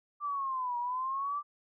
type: linear two-way sweep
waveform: sine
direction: down then up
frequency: 1181 to 953 to 1181 Hz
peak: -31 dBFS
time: 0.2-1.43 s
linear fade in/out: 50 ms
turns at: 0.78 s
effects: none